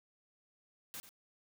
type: noise with echo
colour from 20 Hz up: white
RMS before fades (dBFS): -45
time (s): 0.94-1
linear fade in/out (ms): 0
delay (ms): 91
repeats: 1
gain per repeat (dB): -12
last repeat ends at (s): 1.091
effects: none